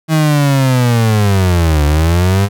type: linear two-way sweep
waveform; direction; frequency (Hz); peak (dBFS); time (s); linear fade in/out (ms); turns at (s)
35% pulse; down then up; 160.5 to 72.4 to 102.1; -7; 0.08-2.49; 50; 1.85
effects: none